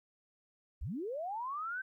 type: linear sweep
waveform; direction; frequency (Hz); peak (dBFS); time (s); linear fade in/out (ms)
sine; up; 37.35 to 1568; -36; 0.81-1.82; 10
effects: 13-bit